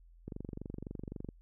click train, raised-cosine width 3 ms, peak -28 dBFS, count 25, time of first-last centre 0.28-1.288 s, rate 23.8 Hz, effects added 42 Hz sine -56 dBFS peak until 1.41 s

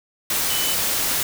sine tone in noise, 3000 Hz, F#7, 23 cents sharp, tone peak -27 dBFS, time 0.5-0.74 s, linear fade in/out 2 ms, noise white, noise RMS -22 dBFS, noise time 0.3-1.23 s, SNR -8 dB, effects none

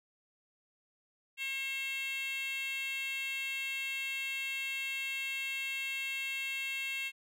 10% pulse tone with high-pass filter, 540 Hz, C#5, 45 cents flat, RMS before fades -37 dBFS, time 1.37-7.12 s, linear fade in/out 50 ms, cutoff 2500 Hz, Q 6.2, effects none

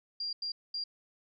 sine tone bursts at uneven times, 4773 Hz, D8, 27 cents sharp, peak -33 dBFS, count 3, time 0.2-0.33 / 0.42-0.52 / 0.74-0.84 s, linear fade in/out 5 ms, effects none

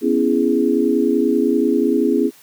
sine chord, C# minor seventh, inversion third, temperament equal with one note detuned, 246.9 / 277.2 / 332.5 / 415.3 Hz, B3 / C#4 / E4 / G#4, 0 / 0 / +15 / 0 cents, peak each -19 dBFS, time 0.01-2.31 s, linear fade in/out 50 ms, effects white hiss -48 dBFS RMS until 2.42 s + high-pass 100 Hz 12 dB/octave

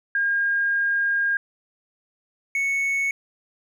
sine / triangle tone pair in turn, 1617 / 2212 Hz, G#6 / C#7, -47 / -4 cents, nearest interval perfect fourth, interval 543 cents, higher second, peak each -19 dBFS, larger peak neither, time 0.15-1.37 / 2.55-3.11 s, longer first, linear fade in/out 2 ms, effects none

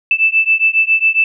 sine beating tone pair, 2637 / 2644.3 Hz, E7 / E7, 0 / +5 cents, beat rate 7.3 Hz, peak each -13 dBFS, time 0.11-1.24 s, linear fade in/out 2 ms, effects none

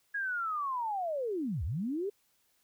sine linear two-way sweep, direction down then up, 1667 to 62.2 to 421.3 Hz, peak -31 dBFS, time 0.14-2.1 s, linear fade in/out 10 ms, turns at 1.64 s, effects white hiss -72 dBFS RMS until 2.63 s

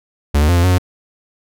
45% pulse tone with pitch steps, 72.4 / 75.6 / 87.7 / 86.5 / 91.5 / 90.4 Hz, D2 / D#2 / F2 / F2 / F#2 / F#2, -24 / -49 / +8 / -16 / -19 / -40 cents, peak -10 dBFS, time 0.34-0.784 s, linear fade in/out 10 ms, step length 74 ms, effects none

